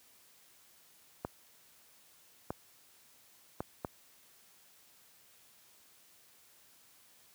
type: clicks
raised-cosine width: 1 ms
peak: -21 dBFS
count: 4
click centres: 1.249 / 2.505 / 3.605 / 3.848 s
effects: white hiss -63 dBFS RMS until 7.34 s + high-pass 60 Hz 12 dB/octave